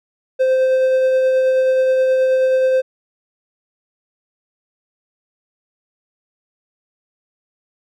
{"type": "tone with tremolo", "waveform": "triangle", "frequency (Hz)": 520, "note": "C5", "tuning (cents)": -11, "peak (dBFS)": -9, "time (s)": [0.39, 2.82], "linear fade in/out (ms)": 20, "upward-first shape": "triangle", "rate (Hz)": 9.4, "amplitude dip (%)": 25, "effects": []}